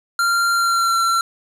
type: tone with pitch glide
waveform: square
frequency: 1385 to 1357.3 Hz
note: F6 to F6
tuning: -15 to -50 cents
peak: -16 dBFS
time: 0.19-1.21 s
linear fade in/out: 2 ms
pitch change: -35 cents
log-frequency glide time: 0.52-0.98 s
effects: low-pass 12000 Hz 12 dB/octave + 7-bit